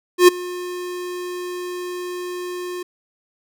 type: tone with ADSR envelope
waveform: square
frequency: 358.1 Hz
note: F4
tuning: 43 cents sharp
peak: -5 dBFS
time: 0.18-2.83 s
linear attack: 100 ms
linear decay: 12 ms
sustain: -22 dB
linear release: 7 ms
effects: none